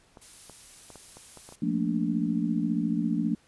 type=clicks; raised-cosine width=1 ms; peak=-32 dBFS; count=8; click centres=0.172 / 0.497 / 0.903 / 0.957 / 1.17 / 1.373 / 1.49 / 1.524 s
type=noise; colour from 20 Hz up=blue; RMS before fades=-47 dBFS; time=0.21-1.56 s; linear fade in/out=10 ms
type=chord; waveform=sine; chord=Bb major seventh; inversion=second; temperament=just; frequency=174.81 / 218.5 / 233.1 / 291.4 Hz; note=F3 / A3 / Bb3 / D4; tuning=+2 / -12 / 0 / -13 cents; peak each=-30 dBFS; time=1.62-3.35 s; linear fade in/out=5 ms
effects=pink hiss -62 dBFS RMS until 3.47 s + resampled to 24000 Hz